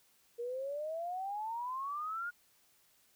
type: exponential sweep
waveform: sine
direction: up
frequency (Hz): 466.2 to 1449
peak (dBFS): -36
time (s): 0.38-2.31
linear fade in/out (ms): 20
effects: white hiss -69 dBFS RMS until 3.15 s